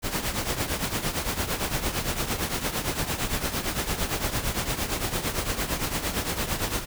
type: noise with tremolo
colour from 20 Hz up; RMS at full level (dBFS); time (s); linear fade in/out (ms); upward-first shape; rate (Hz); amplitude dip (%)
pink; -25; 0.02-6.86; 50; triangle; 8.8; 75
effects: none